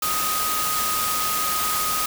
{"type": "tone in noise", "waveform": "sine", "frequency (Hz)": 1251, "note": "D#6", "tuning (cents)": 9, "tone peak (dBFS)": -25, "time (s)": [0.02, 2.06], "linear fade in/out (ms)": 5, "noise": "white", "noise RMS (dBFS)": -25, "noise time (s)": [0.02, 2.06], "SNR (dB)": -3, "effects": []}